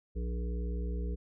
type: harmonic tone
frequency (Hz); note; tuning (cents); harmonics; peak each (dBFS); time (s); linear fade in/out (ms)
59.4; A#1; +33; 1 / 3 / 5 / 7 / 8; -32 / -42 / -48 / -46 / -49; 0.15-1.16; 20
effects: none